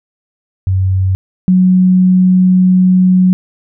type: tone pair in turn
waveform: sine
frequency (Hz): 94.4 / 184.17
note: F#2 / F#3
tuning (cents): +35 / -8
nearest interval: octave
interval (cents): 1157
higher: second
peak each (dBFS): -9 / -5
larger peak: second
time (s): 0.67-1.15 / 1.48-3.33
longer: second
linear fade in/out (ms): 0
effects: none

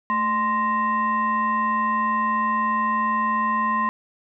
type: tone with frequency modulation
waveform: sine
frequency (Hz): 1043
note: C6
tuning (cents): -6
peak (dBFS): -19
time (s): 0.1-3.89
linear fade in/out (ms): 0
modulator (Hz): 823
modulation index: 0.7
effects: none

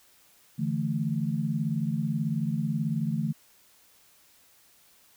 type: chord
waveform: sine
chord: D suspended second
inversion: none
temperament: just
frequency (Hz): 146.83 / 165.19 / 220.2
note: D3 / E3 / A3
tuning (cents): 0 / +4 / +2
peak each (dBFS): -30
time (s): 0.58-3.33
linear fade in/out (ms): 20
effects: white hiss -60 dBFS RMS until 5.16 s

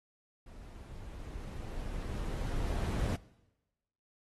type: noise with level ramp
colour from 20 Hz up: brown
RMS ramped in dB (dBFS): -50 to -30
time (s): 0.46-3.16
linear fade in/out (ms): 5
effects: noise-tail reverb RT60 1.0 s tail -20 dB re dry + AAC 32 kbps

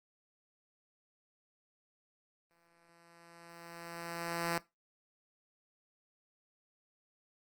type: tone with exponential growth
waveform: 5% pulse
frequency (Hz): 169.4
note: E3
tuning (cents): +48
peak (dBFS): -20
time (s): 2.51-4.58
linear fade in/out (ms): 0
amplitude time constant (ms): 450
effects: noise-tail reverb RT60 0.2 s tail -18 dB re dry + Opus 24 kbps

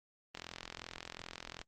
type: click train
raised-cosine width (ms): 0.2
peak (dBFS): -25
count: 55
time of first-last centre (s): 0.35-1.615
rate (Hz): 42.7
effects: Opus 32 kbps

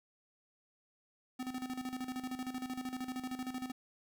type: tone with tremolo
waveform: square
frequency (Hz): 255.3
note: C4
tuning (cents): -42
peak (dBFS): -37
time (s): 1.39-3.72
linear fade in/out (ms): 10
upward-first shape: square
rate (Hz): 13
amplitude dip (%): 70
effects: 11-bit

